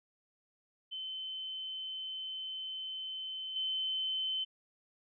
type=tone with level steps; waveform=sine; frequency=3065 Hz; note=G7; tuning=40 cents flat; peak=-38 / -32 dBFS; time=0.91-4.45 s; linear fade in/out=20 ms; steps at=3.56 s; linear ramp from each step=2 ms; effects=none